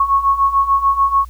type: beating tone pair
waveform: sine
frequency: 1097 / 1103.8 Hz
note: C#6 / C#6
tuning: -18 / -8 cents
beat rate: 6.8 Hz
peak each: -17 / -13 dBFS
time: 0-1.25 s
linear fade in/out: 5 ms
effects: added 60 Hz sine -32 dBFS peak until 1.29 s + white hiss -52 dBFS RMS until 1.29 s